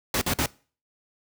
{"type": "noise bursts", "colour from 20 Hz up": "pink", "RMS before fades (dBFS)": -24, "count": 3, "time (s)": [0.14, 0.46], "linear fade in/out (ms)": 2, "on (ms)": 74, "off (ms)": 49, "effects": ["noise-tail reverb RT60 0.4 s tail -22 dB re dry", "high-pass 60 Hz 12 dB/octave"]}